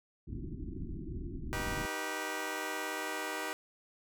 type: low-pass noise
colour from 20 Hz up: pink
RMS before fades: -40 dBFS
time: 0.27-1.86 s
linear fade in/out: 10 ms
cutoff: 370 Hz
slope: 96 dB/octave
type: chord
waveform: 10% pulse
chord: Eb augmented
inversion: none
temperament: just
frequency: 311.1 / 388.9 / 486.1 Hz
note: Eb4 / G4 / B4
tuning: 0 / -14 / -28 cents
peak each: -32 dBFS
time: 1.53-3.53 s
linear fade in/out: 0 ms
effects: none